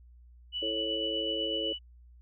sine tone with tremolo, 2960 Hz, F#7, in tune, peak -30 dBFS, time 0.52-1.79 s, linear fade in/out 50 ms, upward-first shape sine, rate 8 Hz, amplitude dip 30%
sine chord, A major, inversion second, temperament just, 330 / 440 / 550 Hz, E4 / A4 / C#5, +2 / 0 / -14 cents, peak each -37 dBFS, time 0.62-1.73 s, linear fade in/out 5 ms
effects added 60 Hz sine -52 dBFS peak until 2.21 s

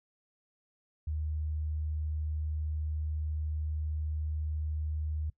sine tone, 76.8 Hz, D#2, 22 cents flat, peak -31 dBFS, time 1.07-5.3 s, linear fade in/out 5 ms, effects noise-tail reverb RT60 0.1 s tail -21 dB re dry

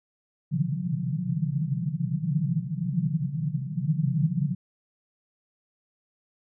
white band-pass noise, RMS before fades -27 dBFS, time 0.51-4.55 s, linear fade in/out 10 ms, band 130 to 180 Hz, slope 96 dB/octave, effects none

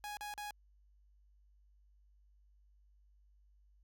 sawtooth tone bursts, 830.6 Hz, G#5, in tune, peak -38 dBFS, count 3, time 0.04-0.508 s, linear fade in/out 0 ms, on 130 ms, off 39 ms, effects added 50 Hz sine -64 dBFS peak until 3.83 s

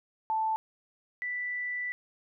sine tone pair in turn, 880 / 1975.5 Hz, A5 / B6, 0 / 0 cents, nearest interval octave + major second, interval 1400 cents, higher second, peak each -26 / -31 dBFS, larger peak first, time 0.3-0.56 / 1.22-1.92 s, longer second, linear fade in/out 0 ms, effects none

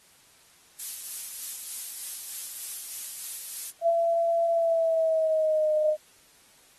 violet noise with tremolo, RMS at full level -31 dBFS, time 0.79-3.71 s, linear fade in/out 10 ms, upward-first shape sine, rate 3.3 Hz, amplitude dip 30%
sine tone with pitch glide, 673 to 613.6 Hz, E5 to D#5, +36 to -24 cents, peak -21 dBFS, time 3.81-5.97 s, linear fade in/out 50 ms, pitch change -160 cents, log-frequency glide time 4.51-5.72 s
effects white hiss -58 dBFS RMS until 6.78 s + AAC 32 kbps

